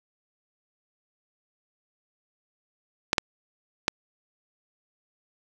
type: clicks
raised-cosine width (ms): 0.2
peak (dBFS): -3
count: 3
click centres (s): 3.131 / 3.182 / 3.881
effects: none